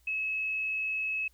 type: tone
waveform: sine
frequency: 2581 Hz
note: E7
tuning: 37 cents flat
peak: -29 dBFS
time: 0.07-1.28 s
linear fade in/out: 5 ms
effects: added 60 Hz sine -63 dBFS peak until 1.33 s + white hiss -69 dBFS RMS until 1.33 s